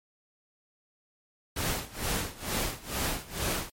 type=noise with tremolo; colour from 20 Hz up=pink; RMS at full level=-29 dBFS; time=1.56-3.7 s; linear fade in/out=5 ms; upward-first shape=sine; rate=2.2 Hz; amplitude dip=90%; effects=MP3 64 kbps